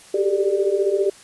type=tone cluster; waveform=sine; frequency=383.6 / 398.5 / 439.6 / 592 Hz; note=G4 / G4 / A4 / D5; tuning=-37 / +28 / -2 / +14 cents; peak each=-23 / -19 / -28 / -25 dBFS; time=0.14-1.1 s; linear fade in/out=5 ms; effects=white hiss -46 dBFS RMS until 1.23 s + resampled to 24000 Hz